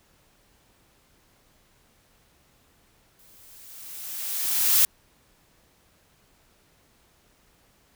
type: noise with exponential growth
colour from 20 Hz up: blue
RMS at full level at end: -17 dBFS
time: 3.19-4.85 s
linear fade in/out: 1 ms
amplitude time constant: 360 ms
effects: pink hiss -62 dBFS RMS until 7.95 s